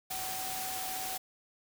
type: tone in noise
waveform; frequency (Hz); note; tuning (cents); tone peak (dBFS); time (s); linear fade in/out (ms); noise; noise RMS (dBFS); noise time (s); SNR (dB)
sine; 755; F#5; +35; -40; 0.1-1.18; 10; white; -38; 0.1-1.18; -5
effects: none